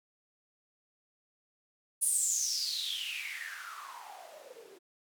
blue noise with band-pass filter sweep, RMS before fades -36 dBFS, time 2.01-4.79 s, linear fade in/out 20 ms, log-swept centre 10000 to 360 Hz, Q 9.7, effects none

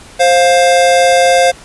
square tone pair together, 527 / 703.5 Hz, C5 / F5, +12 / +12 cents, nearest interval perfect fourth, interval 500 cents, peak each -10 dBFS, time 0.19-1.52 s, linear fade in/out 20 ms, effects pink hiss -37 dBFS RMS until 1.64 s + resampled to 24000 Hz

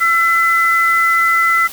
sine tone pair together, 1343 / 2015 Hz, E6 / B6, +32 / +34 cents, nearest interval perfect fifth, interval 702 cents, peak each -13 dBFS, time 0-1.68 s, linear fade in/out 20 ms, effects white hiss -32 dBFS RMS until 1.72 s

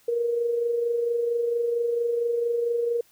sine tone with amplitude modulation, 471.6 Hz, A#4, 20 cents sharp, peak -20 dBFS, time 0.08-3.01 s, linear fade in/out 5 ms, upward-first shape sine, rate 24.4 Hz, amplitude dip 45%, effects white hiss -60 dBFS RMS until 3.11 s

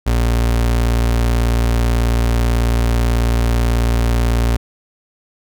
35% pulse tone, 58.27 Hz, A#1, in tune, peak -11 dBFS, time 0.06-4.57 s, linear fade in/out 10 ms, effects none

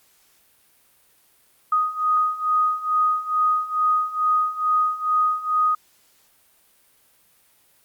sine beating tone pair, 1244.5 / 1246.8 Hz, D#6 / D#6, 0 / +3 cents, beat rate 2.3 Hz, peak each -23 / -20 dBFS, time 1.72-5.75 s, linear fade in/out 5 ms, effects white hiss -59 dBFS RMS until 7.84 s + Opus 48 kbps

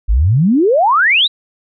sine exponential sweep, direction up, 46.25 to 4015 Hz, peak -8 dBFS, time 0.08-1.28 s, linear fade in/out 20 ms, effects none

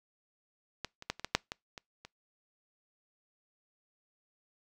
clicks, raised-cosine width 0.2 ms, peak -18 / -28 / -14 / -28 / -17 / -6 / -19 / -26 / -29 dBFS, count 9, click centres 0.847 / 1.024 / 1.1 / 1.196 / 1.246 / 1.35 / 1.519 / 1.778 / 2.05 s, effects noise-tail reverb RT60 0.2 s tail -26 dB re dry

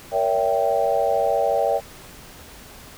sine chord, A# diminished seventh, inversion none, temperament equal with one note detuned, 466.2 / 565.7 / 659.3 / 784 Hz, A#4 / C#5 / E5 / G5, 0 / +35 / 0 / 0 cents, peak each -25 / -22 / -23 / -23 dBFS, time 0.11-1.81 s, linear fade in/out 50 ms, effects pink hiss -43 dBFS RMS until 2.97 s

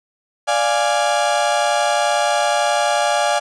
35% pulse chord, D diminished, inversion none, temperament equal, 587.3 / 698.5 / 830.6 Hz, D5 / F5 / Ab5, 0 / 0 / 0 cents, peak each -18 dBFS, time 0.47-3.4 s, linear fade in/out 20 ms, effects resampled to 22050 Hz + 8-bit

